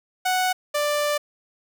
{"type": "tone pair in turn", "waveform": "sawtooth", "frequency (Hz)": [740, 589.5], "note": ["F#5", "D5"], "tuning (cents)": [0, 6], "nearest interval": "major third", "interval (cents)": 394, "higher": "first", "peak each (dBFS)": [-16, -17], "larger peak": "first", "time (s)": [[0.25, 0.53], [0.74, 1.18]], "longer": "second", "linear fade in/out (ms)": 10, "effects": []}